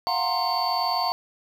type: tone cluster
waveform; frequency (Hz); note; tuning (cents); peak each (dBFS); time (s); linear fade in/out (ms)
triangle; 700 / 740 / 923 / 1051 / 4526; F5 / F#5 / A#5 / C6 / C#8; +4 / 0 / -17 / +7 / +35; -27; 0.07-1.12; 0
effects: none